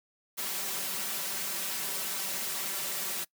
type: noise with comb filter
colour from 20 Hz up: white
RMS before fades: -34 dBFS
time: 0.37-3.25 s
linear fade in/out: 20 ms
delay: 5.2 ms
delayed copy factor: +1
effects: noise-tail reverb RT60 0.1 s tail -22 dB re dry + high-pass 150 Hz 12 dB/octave